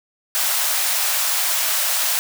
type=high-pass noise; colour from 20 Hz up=white; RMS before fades=-20 dBFS; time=0.35-2.19 s; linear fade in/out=0 ms; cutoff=580 Hz; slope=48 dB/octave; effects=none